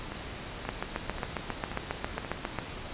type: two click trains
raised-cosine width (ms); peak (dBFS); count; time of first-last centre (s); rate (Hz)
0.5; -22 / -15; 5 / 15; 0.12-2.248 / 0.69-2.587; 1.88 / 7.38
effects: pink hiss -40 dBFS RMS until 2.93 s + resampled to 8000 Hz